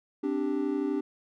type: chord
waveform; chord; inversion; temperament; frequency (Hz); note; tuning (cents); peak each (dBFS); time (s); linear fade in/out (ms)
triangle; C suspended second; none; equal; 261.6 / 293.7 / 392; C4 / D4 / G4; 0 / 0 / 0; -31 / -27 / -30; 0.23-1.01; 10
effects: none